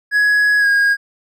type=tone with pitch glide; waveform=triangle; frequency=1675 to 1633.9 Hz; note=G#6 to G#6; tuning=+14 to -29 cents; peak=-9 dBFS; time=0.11-0.97 s; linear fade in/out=50 ms; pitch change=-43 cents; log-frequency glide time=0.59-0.67 s; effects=none